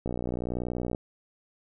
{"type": "click train", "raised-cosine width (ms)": 2, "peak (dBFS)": -18, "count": 55, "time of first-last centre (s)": [0.06, 0.948], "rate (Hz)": 60.8, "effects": []}